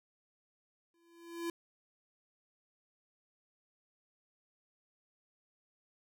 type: tone with exponential growth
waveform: square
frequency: 338.3 Hz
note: E4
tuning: 45 cents sharp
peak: -34 dBFS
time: 0.94-1.5 s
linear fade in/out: 2 ms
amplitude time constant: 120 ms
effects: none

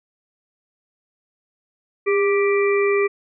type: harmonic tone with a mistuned harmonic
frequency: 392 Hz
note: G4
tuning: in tune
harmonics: 1 / 3 / 5 / 6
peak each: -16 / -27 / -28 / -26 dBFS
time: 2.06-3.08 s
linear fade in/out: 20 ms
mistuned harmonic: 1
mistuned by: +47 cents
effects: none

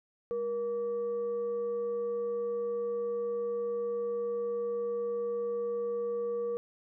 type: tone with frequency modulation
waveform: sine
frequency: 474.3 Hz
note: A#4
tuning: 30 cents sharp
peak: -30 dBFS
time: 0.31-6.57 s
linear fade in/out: 0 ms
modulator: 678 Hz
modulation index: 0.25
effects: none

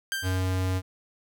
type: tone with exponential decay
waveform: sawtooth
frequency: 1576 Hz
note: G6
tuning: 9 cents sharp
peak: -22 dBFS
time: 0.12-0.72 s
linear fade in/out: 0 ms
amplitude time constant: 130 ms
type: tone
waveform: square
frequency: 93 Hz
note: F#2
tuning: 9 cents sharp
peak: -25 dBFS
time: 0.22-0.82 s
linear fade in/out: 50 ms
effects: none

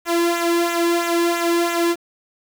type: tone with flanger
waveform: sawtooth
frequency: 341.3 Hz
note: F4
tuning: 40 cents flat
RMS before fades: -19 dBFS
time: 0.05-1.96 s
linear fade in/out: 50 ms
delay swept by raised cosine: 0.2 to 1.4 ms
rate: 3 Hz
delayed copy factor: -0.7
effects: 7-bit

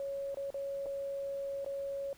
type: tone with dropouts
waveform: sine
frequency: 554.4 Hz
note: C#5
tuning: in tune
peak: -35 dBFS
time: 0-2.13 s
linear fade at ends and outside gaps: 1 ms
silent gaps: 0.345-0.371 / 0.504-0.543 / 0.859-0.864 / 1.646-1.662 s
effects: pink hiss -61 dBFS RMS until 2.17 s

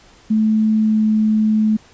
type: tone with pitch glide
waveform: sine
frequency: 217.4 to 216 Hz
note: A3 to A3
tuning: -21 to -32 cents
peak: -12 dBFS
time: 0.3-1.77 s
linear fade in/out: 10 ms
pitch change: -11 cents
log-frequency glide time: 0.76-1.07 s
effects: pink hiss -48 dBFS RMS until 1.93 s + resampled to 16000 Hz

